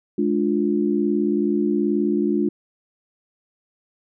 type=chord; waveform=sine; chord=D diminished; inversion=second; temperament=just; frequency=211.4 / 293.7 / 352.4 Hz; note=Ab3 / D4 / F4; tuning=+31 / 0 / +16 cents; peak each=-22 dBFS; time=0.18-2.49 s; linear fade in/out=5 ms; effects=none